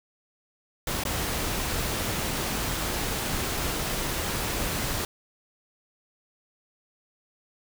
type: noise with dropouts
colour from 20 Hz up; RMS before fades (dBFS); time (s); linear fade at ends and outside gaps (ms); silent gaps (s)
pink; -29; 0.87-5.05; 2; 1.037-1.051
effects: none